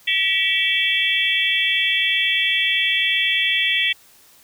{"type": "tone cluster", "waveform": "sine", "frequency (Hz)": [1942, 2284, 2673, 3172, 3415], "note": ["B6", "D7", "E7", "G7", "G#7"], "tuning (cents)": [-30, -49, 23, 20, 48], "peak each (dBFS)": -23, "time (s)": [0.07, 3.93], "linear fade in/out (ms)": 10, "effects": ["white hiss -51 dBFS RMS until 4.43 s"]}